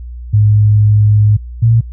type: tone pair in turn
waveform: sine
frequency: 105.3 / 114.51 Hz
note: G#2 / A#2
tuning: +24 / -30 cents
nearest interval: minor second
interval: 146 cents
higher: second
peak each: -5 dBFS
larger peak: neither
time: 0.33-1.37 / 1.62-1.81 s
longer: first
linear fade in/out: 10 ms
effects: added 60 Hz sine -24 dBFS peak until 1.92 s